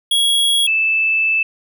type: tone pair in turn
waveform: square / sine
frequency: 3322 / 2632 Hz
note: G#7 / E7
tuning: 0 / -3 cents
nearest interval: major third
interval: 403 cents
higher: first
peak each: -13 dBFS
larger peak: neither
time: 0.11-0.67 / 0.67-1.43 s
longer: second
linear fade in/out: 5 ms
effects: none